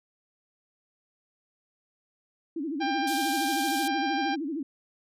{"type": "tone with vibrato", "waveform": "sine", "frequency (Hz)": 300.7, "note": "D4", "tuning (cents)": 41, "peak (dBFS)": -29, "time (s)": [2.56, 4.63], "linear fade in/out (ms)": 5, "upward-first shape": "sine", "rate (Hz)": 13, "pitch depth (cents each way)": 200}
{"type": "harmonic tone", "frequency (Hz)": 795, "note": "G5", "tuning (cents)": 24, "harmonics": [1, 2, 3, 4, 5, 6, 7], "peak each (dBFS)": [-28, -34, -38, -40, -42, -44, -45], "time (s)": [2.8, 4.36], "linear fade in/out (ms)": 20}
{"type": "high-pass noise", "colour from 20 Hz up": "pink", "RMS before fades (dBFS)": -36, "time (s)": [3.07, 3.88], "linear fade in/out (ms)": 5, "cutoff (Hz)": 3000, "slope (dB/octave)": 96}
{"effects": ["resampled to 32000 Hz"]}